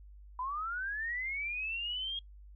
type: linear sweep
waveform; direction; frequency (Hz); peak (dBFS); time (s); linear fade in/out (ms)
sine; up; 982 to 3276; -34; 0.39-2.19; 2
effects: noise-tail reverb RT60 0.1 s tail -23 dB re dry + added 50 Hz sine -50 dBFS peak until 2.55 s